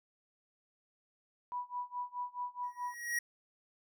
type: tone with tremolo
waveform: sine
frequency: 983 Hz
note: B5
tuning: 8 cents flat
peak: -34 dBFS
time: 1.52-2.94 s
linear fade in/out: 0 ms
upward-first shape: sine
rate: 4.7 Hz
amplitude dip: 95%
type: tone with exponential growth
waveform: square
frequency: 1897 Hz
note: A#6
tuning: 30 cents sharp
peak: -30 dBFS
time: 2.63-3.19 s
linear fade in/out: 5 ms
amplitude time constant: 120 ms
effects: none